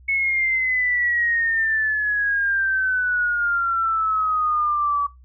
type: exponential sweep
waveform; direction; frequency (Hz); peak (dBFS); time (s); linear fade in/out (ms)
sine; down; 2203 to 1141; -18; 0.08-5.07; 10
effects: noise-tail reverb RT60 0.2 s tail -21 dB re dry + added 63 Hz sine -45 dBFS peak until 5.24 s